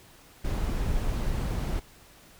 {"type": "noise", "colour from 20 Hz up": "brown", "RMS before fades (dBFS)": -28, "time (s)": [0.44, 1.8], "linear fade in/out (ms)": 10, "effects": ["pink hiss -54 dBFS RMS until 2.39 s"]}